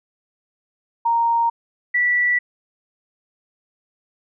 sine tone pair in turn, 930 / 1958.1 Hz, A#5 / B6, -4 / -15 cents, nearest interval octave + minor second, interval 1289 cents, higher second, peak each -15 dBFS, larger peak neither, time 1.05-1.5 / 1.94-2.39 s, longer neither, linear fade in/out 10 ms, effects none

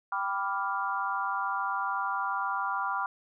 sine chord, G dominant seventh, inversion none, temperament equal, 784 / 987.8 / 1174.7 / 1396.9 Hz, G5 / B5 / D6 / F6, 0 / 0 / 0 / 0 cents, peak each -35 / -33 / -33 / -34 dBFS, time 0.12-3.06 s, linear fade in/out 2 ms, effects none

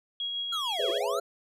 sine tone with tremolo, 3300 Hz, G#7, 12 cents flat, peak -29 dBFS, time 0.2-0.98 s, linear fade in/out 2 ms, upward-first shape sine, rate 6.5 Hz, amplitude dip 25%
square linear two-way sweep, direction down then up, 1396.9 to 334.6 to 1396.9 Hz, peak -33 dBFS, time 0.52-1.2 s, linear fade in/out 10 ms, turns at 0.9 s
sine chord, C# minor seventh, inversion second, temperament just, 415.8 / 498.9 / 554.4 / 665.2 Hz, G#4 / B4 / C#5 / E5, +2 / +17 / 0 / +16 cents, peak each -33 dBFS, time 0.79-1.2 s, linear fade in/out 5 ms
effects resampled to 32000 Hz

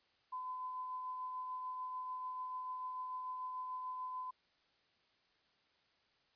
sine tone with tremolo, 1015 Hz, B5, 47 cents sharp, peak -39 dBFS, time 0.32-4.31 s, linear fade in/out 10 ms, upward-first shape triangle, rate 6.8 Hz, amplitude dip 30%, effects white hiss -74 dBFS RMS until 6.35 s + resampled to 11025 Hz

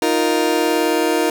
30% pulse chord, Eb suspended second, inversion none, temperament just, 311.1 / 350 / 466.7 Hz, Eb4 / F4 / Bb4, 0 / +4 / +2 cents, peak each -17 dBFS, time 0.02-1.3 s, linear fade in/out 2 ms, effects none

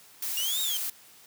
blue noise, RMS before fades -32 dBFS, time 0.22-0.9 s, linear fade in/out 5 ms
sawtooth exponential two-way sweep, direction up then down, 2794 to 3805 to 3084 Hz, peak -26 dBFS, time 0.37-0.77 s, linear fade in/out 2 ms, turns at 0.61 s
effects white hiss -54 dBFS RMS until 1.26 s + high-pass 100 Hz 12 dB/octave

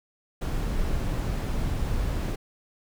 brown noise, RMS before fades -27 dBFS, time 0.41-2.36 s, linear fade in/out 10 ms, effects none

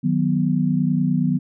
sine chord, B major, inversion first, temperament equal, 155.56 / 185 / 246.9 Hz, D#3 / F#3 / B3, 0 / 0 / 0 cents, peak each -21 dBFS, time 0.03-1.39 s, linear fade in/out 20 ms, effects none

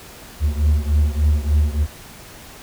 triangle beating tone pair, 73.42 / 76.82 Hz, D2 / D#2, 0 / -22 cents, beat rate 3.4 Hz, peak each -14 / -17 dBFS, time 0.4-1.87 s, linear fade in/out 50 ms, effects pink hiss -40 dBFS RMS until 2.62 s

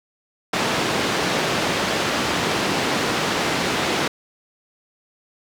pink band-pass noise, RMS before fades -22 dBFS, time 0.53-4.08 s, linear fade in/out 5 ms, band 190 to 4900 Hz, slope 12 dB/octave, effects none

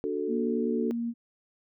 sine chord, D major, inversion none, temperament equal, 293.7 / 370 / 440 Hz, D4 / F#4 / A4, 0 / 0 / 0 cents, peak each -34 / -32 / -31 dBFS, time 0.04-0.91 s, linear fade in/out 0 ms
sine tone with pitch glide, 235.9 to 234.1 Hz, A#3 to A#3, +21 to +8 cents, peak -28 dBFS, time 0.27-1.14 s, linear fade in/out 50 ms, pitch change -13 cents, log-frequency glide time 0.69-0.93 s
effects none

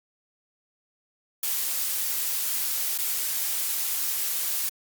blue noise with dropouts, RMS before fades -27 dBFS, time 1.43-4.69 s, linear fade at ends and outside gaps 2 ms, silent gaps 2.977-2.986 s, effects Opus 48 kbps

